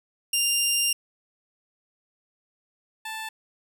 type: tone pair in turn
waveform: 15% pulse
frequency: 2794 / 880.1 Hz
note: F7 / A5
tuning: 0 / 0 cents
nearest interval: octave + minor sixth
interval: 2000 cents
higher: first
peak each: -14 / -26 dBFS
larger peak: first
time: 0.33-0.93 / 3.05-3.29 s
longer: first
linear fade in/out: 5 ms
effects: none